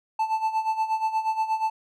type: tone with tremolo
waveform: triangle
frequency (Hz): 880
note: A5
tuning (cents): 0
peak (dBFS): -18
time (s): 0.19-1.7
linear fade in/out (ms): 5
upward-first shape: sine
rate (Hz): 8.4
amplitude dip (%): 75
effects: none